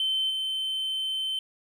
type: tone with level steps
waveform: triangle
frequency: 3083 Hz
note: G7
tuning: 29 cents flat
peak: -21 / -25 dBFS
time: 0-1.39 s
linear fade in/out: 2 ms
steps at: 0.29 s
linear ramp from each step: 20 ms
effects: tanh soft clip ceiling -20 dBFS